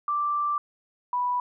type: tone pair in turn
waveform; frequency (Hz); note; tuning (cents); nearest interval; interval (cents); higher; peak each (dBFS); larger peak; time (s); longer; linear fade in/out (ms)
sine; 1174.7 / 985.1; D6 / B5; 0 / -5; minor third; 305; first; -23; neither; 0.08-0.58 / 1.13-1.4; first; 2
effects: none